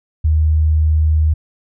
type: tone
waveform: sine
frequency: 77.78 Hz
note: D#2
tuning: in tune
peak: -10 dBFS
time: 0.24-1.34 s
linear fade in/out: 10 ms
effects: none